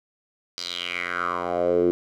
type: tone with band-pass filter sweep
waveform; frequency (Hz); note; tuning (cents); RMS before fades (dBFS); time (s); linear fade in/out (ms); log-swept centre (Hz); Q
10% pulse; 88; F2; +14; -25; 0.58-1.91; 0; 4900 to 340; 4.6
effects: none